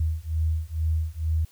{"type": "beating tone pair", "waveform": "sine", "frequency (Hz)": [78.6, 80.8], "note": ["D#2", "E2"], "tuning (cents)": [18, -34], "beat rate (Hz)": 2.2, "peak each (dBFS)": -26, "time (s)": [0, 1.45], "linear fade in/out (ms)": 5, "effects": ["white hiss -58 dBFS RMS until 1.51 s"]}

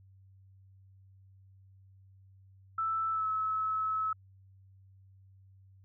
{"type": "tone with pitch glide", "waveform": "sine", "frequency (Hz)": [1321, 1295.3], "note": ["E6", "E6"], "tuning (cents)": [3, -31], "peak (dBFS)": -29, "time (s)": [2.78, 4.13], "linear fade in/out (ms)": 5, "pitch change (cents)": -34, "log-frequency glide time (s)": [3.11, 3.26], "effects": ["added 96 Hz sine -56 dBFS peak until 5.84 s"]}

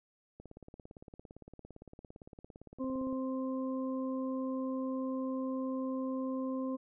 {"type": "click train", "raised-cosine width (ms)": 2, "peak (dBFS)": -36, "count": 49, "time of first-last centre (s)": [0.4, 3.127], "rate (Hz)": 17.6}
{"type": "harmonic tone", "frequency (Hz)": 261.6, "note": "C4", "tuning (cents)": 0, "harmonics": [1, 2, 4], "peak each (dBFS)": [-34, -40, -46], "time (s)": [2.79, 6.77], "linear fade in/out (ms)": 20}
{"effects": []}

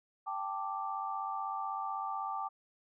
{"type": "chord", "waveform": "sine", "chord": "G suspended second", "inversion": "none", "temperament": "equal", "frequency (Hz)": [784, 880, 1174.7], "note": ["G5", "A5", "D6"], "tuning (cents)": [0, 0, 0], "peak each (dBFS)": [-39, -40, -38], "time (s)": [0.26, 2.49], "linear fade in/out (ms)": 20, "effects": []}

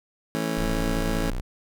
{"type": "chord", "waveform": "25% pulse", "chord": "A major", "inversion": "second", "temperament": "just", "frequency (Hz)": [165, 220, 275], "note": ["E3", "A3", "C#4"], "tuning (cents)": [2, 0, -14], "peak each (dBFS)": -26, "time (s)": [0.35, 1.3], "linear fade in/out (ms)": 0}
{"type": "tone", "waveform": "square", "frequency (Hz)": 30.79, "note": "B0", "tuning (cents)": -4, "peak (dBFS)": -27, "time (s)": [0.57, 1.41], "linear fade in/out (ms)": 10}
{"effects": []}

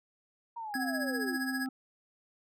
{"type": "linear sweep", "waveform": "sine", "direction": "down", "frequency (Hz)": [950, 311.1], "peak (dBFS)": -37, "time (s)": [0.56, 1.37], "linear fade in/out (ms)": 10}
{"type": "tone with tremolo", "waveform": "square", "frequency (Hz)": 1661.2, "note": "G#6", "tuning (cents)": 0, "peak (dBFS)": -32, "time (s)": [0.74, 1.66], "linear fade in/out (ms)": 0, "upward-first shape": "triangle", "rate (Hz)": 15, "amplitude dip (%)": 80}
{"type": "harmonic tone", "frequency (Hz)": 261.6, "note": "C4", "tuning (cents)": 0, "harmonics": [1, 3, 5], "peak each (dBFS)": [-33, -45, -50], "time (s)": [0.75, 1.69], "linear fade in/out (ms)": 5}
{"effects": []}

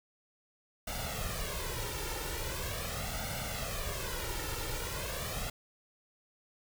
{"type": "noise with flanger", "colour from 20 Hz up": "pink", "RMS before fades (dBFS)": -37, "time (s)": [0.87, 5.5], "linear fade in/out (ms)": 5, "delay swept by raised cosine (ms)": [1.4, 2.22], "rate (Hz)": 0.41, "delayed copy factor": 0.75, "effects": []}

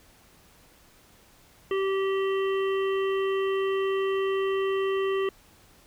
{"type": "harmonic tone", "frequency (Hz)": 387.7, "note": "G4", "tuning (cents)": -19, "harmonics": [1, 3, 5, 7, 8], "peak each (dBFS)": [-24, -34, -38, -41, -42], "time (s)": [1.71, 5.29], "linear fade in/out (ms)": 2, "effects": ["pink hiss -57 dBFS RMS until 5.86 s"]}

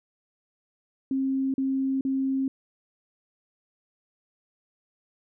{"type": "tone bursts", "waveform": "sine", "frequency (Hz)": 267.5, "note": "C4", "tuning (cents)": 38, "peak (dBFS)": -23, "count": 3, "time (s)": [1.11, 2.48], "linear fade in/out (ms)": 2, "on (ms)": 430, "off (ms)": 40, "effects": []}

